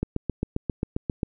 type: click train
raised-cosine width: 3 ms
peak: -12 dBFS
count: 10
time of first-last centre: 0.03-1.232 s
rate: 7.49 Hz
effects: none